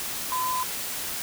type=tone in noise; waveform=sine; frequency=1014 Hz; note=B5; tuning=45 cents sharp; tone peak=-25 dBFS; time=0.32-0.63 s; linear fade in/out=0 ms; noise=white; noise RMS=-32 dBFS; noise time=0-1.22 s; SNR=+4 dB; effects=none